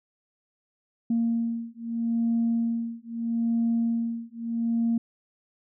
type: beating tone pair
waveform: sine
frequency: 230.9 / 231.68 Hz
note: A#3 / A#3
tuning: -16 / -10 cents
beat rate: 0.78 Hz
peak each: -26 dBFS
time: 1.1-4.98 s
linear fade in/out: 5 ms
effects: tanh soft clip ceiling -17 dBFS